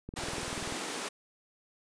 click train, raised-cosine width 3 ms, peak -27 dBFS, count 14, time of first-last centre 0.09-0.724 s, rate 20.5 Hz
pink high-pass noise, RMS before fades -37 dBFS, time 0.16-1.09 s, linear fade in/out 10 ms, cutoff 220 Hz, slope 24 dB/octave
effects resampled to 22050 Hz

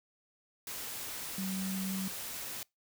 sine tone in noise, 190.6 Hz, G3, 48 cents flat, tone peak -34 dBFS, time 1.38-2.08 s, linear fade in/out 2 ms, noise white, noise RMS -41 dBFS, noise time 0.67-2.63 s, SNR +4 dB, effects noise-tail reverb RT60 0.2 s tail -25 dB re dry

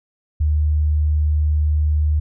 sine tone, 75.7 Hz, D#2, 47 cents flat, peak -14 dBFS, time 0.4-2.2 s, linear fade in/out 10 ms, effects none

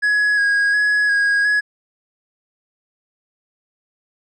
triangle tone with vibrato, 1662 Hz, G#6, 1 cent sharp, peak -12 dBFS, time 0.02-1.61 s, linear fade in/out 20 ms, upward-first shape square, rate 1.4 Hz, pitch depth 19 cents each way, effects resampled to 22050 Hz

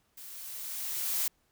blue noise with level ramp, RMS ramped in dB -47 to -29 dBFS, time 0.17-1.28 s, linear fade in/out 5 ms, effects pink hiss -72 dBFS RMS until 1.51 s

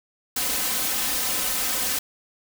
white noise with comb filter, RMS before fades -25 dBFS, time 0.36-1.99 s, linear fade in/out 5 ms, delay 3.9 ms, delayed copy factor +0.8, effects none

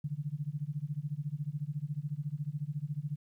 sine tone with tremolo, 146.83 Hz, D3, in tune, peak -30 dBFS, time 0.04-3.16 s, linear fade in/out 5 ms, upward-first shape sine, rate 14 Hz, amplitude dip 95%, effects 12-bit

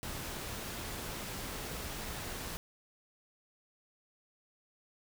pink noise, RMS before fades -41 dBFS, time 0.03-2.57 s, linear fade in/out 0 ms, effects none

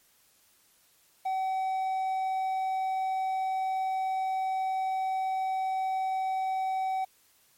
triangle tone with quantisation, 760 Hz, F#5, 46 cents sharp, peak -25 dBFS, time 1.25-7.05 s, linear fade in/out 10 ms, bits 9, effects white hiss -64 dBFS RMS until 7.57 s + MP3 64 kbps

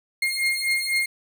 35% pulse beating tone pair, 2131 / 2135 Hz, C7 / C7, +31 / +34 cents, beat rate 4 Hz, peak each -23 dBFS, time 0.22-1.06 s, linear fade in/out 5 ms, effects none

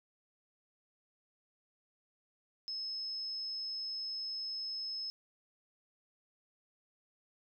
sine tone, 5190 Hz, E8, 28 cents flat, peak -37 dBFS, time 2.68-5.1 s, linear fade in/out 0 ms, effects none

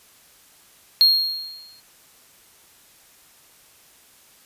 triangle tone with exponential decay, 4253 Hz, C8, 27 cents sharp, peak -8 dBFS, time 1.01-1.8 s, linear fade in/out 0 ms, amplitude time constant 170 ms, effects white hiss -53 dBFS RMS until 4.45 s + resampled to 32000 Hz

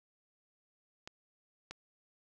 clicks, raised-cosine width 0.2 ms, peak -27 / -26 dBFS, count 2, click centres 1.075 / 1.71 s, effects none

